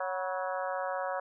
harmonic tone with a mistuned harmonic, 185 Hz, F#3, in tune, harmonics 3 / 4 / 5 / 6 / 7 / 8 / 9, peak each -35 / -37 / -39 / -41 / -42 / -43 / -44 dBFS, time 0-1.2 s, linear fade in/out 5 ms, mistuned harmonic 5, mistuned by +71 cents, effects none

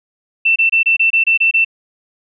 sine tone bursts, 2679 Hz, E7, 27 cents sharp, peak -9 dBFS, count 9, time 0.45-1.648 s, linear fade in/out 10 ms, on 110 ms, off 26 ms, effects none

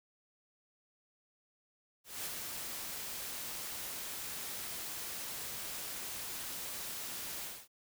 white noise with ADSR envelope, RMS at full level -39 dBFS, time 2.04-7.68 s, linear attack 210 ms, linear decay 31 ms, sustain -3 dB, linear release 240 ms, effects none

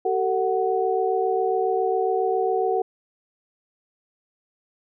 sine tone cluster, 382.2 / 449.5 / 743 Hz, G4 / A4 / F#5, -44 / +37 / +7 cents, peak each -24 dBFS, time 0.05-2.82 s, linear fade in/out 5 ms, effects none

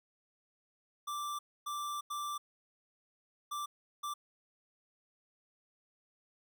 square tone bursts at uneven times, 1174.7 Hz, D6, in tune, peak -37 dBFS, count 5, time 1.07-1.39 / 1.66-2.01 / 2.1-2.38 / 3.51-3.66 / 4.03-4.14 s, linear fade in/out 10 ms, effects none

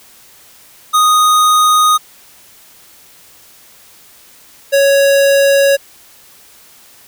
square tone pair in turn, 1242 / 555.3 Hz, D#6 / C#5, -3 / +3 cents, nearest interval octave + major second, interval 1394 cents, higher first, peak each -8 dBFS, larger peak neither, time 0.93-1.98 / 4.72-5.77 s, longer neither, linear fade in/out 20 ms, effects white hiss -43 dBFS RMS until 7.07 s

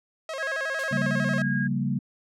sawtooth tone with vibrato, 587.3 Hz, D5, in tune, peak -27 dBFS, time 0.29-1.42 s, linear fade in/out 2 ms, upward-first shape square, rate 11 Hz, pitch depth 150 cents each way
sine tone with pitch glide, 1646 to 1633.7 Hz, G#6 to G#6, -16 to -29 cents, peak -28 dBFS, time 0.39-1.68 s, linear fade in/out 20 ms, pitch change -13 cents, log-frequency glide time 0.73-1.07 s
blue noise with exponential decay, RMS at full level -31 dBFS, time 0.79-1.03 s, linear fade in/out 5 ms, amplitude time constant 52 ms
sine chord, G half-diminished seventh, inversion second, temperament equal with one note detuned, 138.59 / 176.24 / 196 / 233.1 Hz, Db3 / F3 / G3 / Bb3, 0 / +16 / 0 / 0 cents, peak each -28 / -34 / -28 / -29 dBFS, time 0.91-1.99 s, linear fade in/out 10 ms
effects low-pass 7000 Hz 12 dB/octave

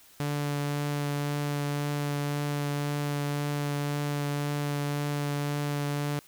sawtooth tone with vibrato, 145 Hz, D3, 22 cents flat, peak -24 dBFS, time 0.2-6.19 s, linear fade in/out 0 ms, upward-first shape triangle, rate 1.9 Hz, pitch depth 11 cents each way, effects white hiss -56 dBFS RMS until 6.27 s

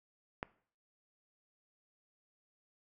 click, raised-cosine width 0.5 ms, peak -21 dBFS, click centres 0.429 s, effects noise-tail reverb RT60 0.5 s tail -20 dB re dry

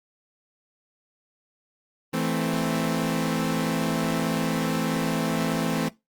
sawtooth chord, A minor, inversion second, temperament equal, 164.81 / 220 / 261.6 Hz, E3 / A3 / C4, 0 / 0 / 0 cents, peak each -24 dBFS, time 2.13-5.89 s, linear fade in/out 10 ms, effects noise-tail reverb RT60 0.2 s tail -19 dB re dry + Opus 32 kbps

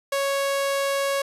sawtooth tone, 554 Hz, C#5, 1 cent flat, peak -18 dBFS, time 0.12-1.22 s, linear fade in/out 5 ms, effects resampled to 32000 Hz

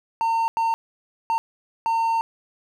triangle tone bursts at uneven times, 910 Hz, A#5, 42 cents flat, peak -17 dBFS, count 4, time 0.21-0.48 / 0.57-0.74 / 1.3-1.38 / 1.86-2.21 s, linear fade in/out 0 ms, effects none

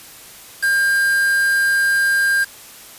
triangle tone with quantisation, 1601 Hz, G6, 36 cents sharp, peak -12 dBFS, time 0.62-2.45 s, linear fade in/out 20 ms, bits 4, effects white hiss -40 dBFS RMS until 2.98 s + resampled to 32000 Hz

